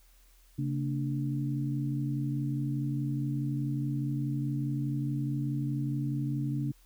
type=tone cluster; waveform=sine; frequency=136.9 / 228.8 / 293.6 Hz; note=C#3 / A#3 / D4; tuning=-21 / -32 / 0 cents; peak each=-30 / -38 / -35 dBFS; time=0.58-6.72 s; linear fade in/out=10 ms; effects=added 41 Hz sine -58 dBFS peak until 6.85 s + white hiss -65 dBFS RMS until 6.85 s